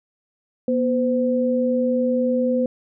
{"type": "tone pair together", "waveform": "sine", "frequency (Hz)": [241.8, 511.5], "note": ["B3", "C5"], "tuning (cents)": [-36, -39], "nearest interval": "octave + minor second", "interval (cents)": 1297, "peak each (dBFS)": -20, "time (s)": [0.68, 2.66], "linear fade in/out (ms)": 2, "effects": []}